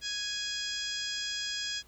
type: harmonic tone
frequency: 830.6 Hz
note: G#5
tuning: in tune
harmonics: 2 / 3 / 4 / 5 / 6 / 7 / 8 / 9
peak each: -40 / -45 / -37 / -47 / -37 / -47 / -44 / -47 dBFS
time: 0.01-1.83 s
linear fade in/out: 50 ms
effects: added 60 Hz sine -62 dBFS peak until 1.87 s + pink hiss -62 dBFS RMS until 1.87 s